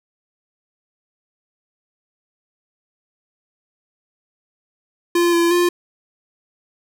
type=tone with pitch steps; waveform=square; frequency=345.8 / 340.2 / 350.9 Hz; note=F4 / F4 / F4; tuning=-17 / -45 / +8 cents; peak=-14 dBFS; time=5.15-5.69 s; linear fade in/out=5 ms; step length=180 ms; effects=none